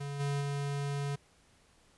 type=tone with level steps; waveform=square; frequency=141.8 Hz; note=C#3; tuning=40 cents sharp; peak=-37 / -31 / -33 dBFS; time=0-1.16 s; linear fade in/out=10 ms; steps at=0.19 / 0.4 s; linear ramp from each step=20 ms; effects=pink hiss -65 dBFS RMS until 1.97 s + resampled to 24000 Hz